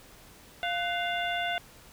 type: harmonic tone with a mistuned harmonic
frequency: 698.5 Hz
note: F5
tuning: in tune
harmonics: 1 / 2 / 3 / 4 / 5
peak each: -31 / -34 / -36 / -37 / -38 dBFS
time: 0.63-1.58 s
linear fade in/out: 0 ms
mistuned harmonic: 2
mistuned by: +120 cents
effects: pink hiss -53 dBFS RMS until 1.92 s